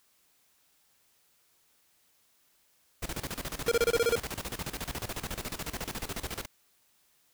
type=noise with tremolo; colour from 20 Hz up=pink; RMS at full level=-35 dBFS; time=3.02-6.46 s; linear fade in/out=10 ms; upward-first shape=square; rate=14 Hz; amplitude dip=80%
type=tone bursts; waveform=square; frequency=467.9 Hz; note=A#4; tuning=6 cents sharp; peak=-23 dBFS; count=8; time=3.68-4.156 s; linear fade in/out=2 ms; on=35 ms; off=28 ms
effects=white hiss -68 dBFS RMS until 7.33 s